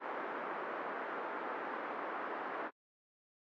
white band-pass noise, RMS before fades -41 dBFS, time 0-2.71 s, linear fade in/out 50 ms, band 280 to 1500 Hz, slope 24 dB/octave, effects AAC 64 kbps

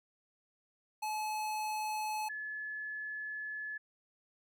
square / sine tone pair in turn, 858 / 1716 Hz, A5 / A6, -44 / -44 cents, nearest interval octave, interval 1200 cents, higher second, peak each -35 / -38 dBFS, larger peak first, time 1.02-2.29 / 2.29-3.78 s, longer second, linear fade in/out 10 ms, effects none

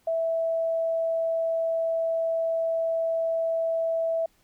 sine tone, 657 Hz, E5, 6 cents flat, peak -23 dBFS, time 0.07-4.26 s, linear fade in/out 5 ms, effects pink hiss -65 dBFS RMS until 4.43 s

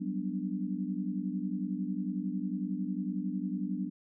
sine chord, G major seventh, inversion third, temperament equal, 185 / 196 / 246.9 / 293.7 Hz, F#3 / G3 / B3 / D4, 0 / 0 / 0 / 0 cents, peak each -36 / -36 / -38 / -38 dBFS, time 0-3.9 s, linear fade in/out 20 ms, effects none

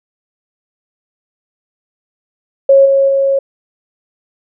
sine tone with level steps, 547 Hz, C#5, 23 cents flat, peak -3 / -7 / -9 dBFS, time 2.69-3.39 s, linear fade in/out 5 ms, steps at 2.85 / 3.08 s, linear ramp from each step 10 ms, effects none

